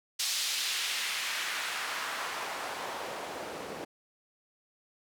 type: noise with band-pass filter sweep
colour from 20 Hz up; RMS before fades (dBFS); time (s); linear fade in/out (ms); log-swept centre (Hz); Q
white; -35; 0.19-3.85; 10; 4500 to 380; 1.1
effects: none